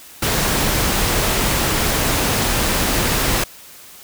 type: noise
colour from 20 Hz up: pink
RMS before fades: -18 dBFS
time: 0.22-3.44 s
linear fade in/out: 5 ms
effects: white hiss -41 dBFS RMS until 4.03 s